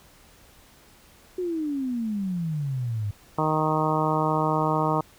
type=exponential sweep; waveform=sine; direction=down; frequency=371.6 to 100 Hz; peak=-25 dBFS; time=1.38-3.11 s; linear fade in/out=5 ms
type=harmonic tone; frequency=155.56 Hz; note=D#3; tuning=in tune; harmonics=1 / 2 / 3 / 4 / 5 / 6 / 7 / 8; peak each=-27 / -29 / -30 / -30 / -30 / -28 / -29 / -32 dBFS; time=3.38-5.01 s; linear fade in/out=5 ms
effects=pink hiss -54 dBFS RMS until 5.18 s